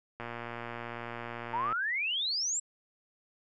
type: click train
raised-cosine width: 0.5 ms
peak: -24 dBFS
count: 181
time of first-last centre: 0.2-1.725 s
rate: 118 Hz
type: exponential sweep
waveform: sine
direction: up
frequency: 880 to 7810 Hz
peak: -29 dBFS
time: 1.53-2.6 s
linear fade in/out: 10 ms
effects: none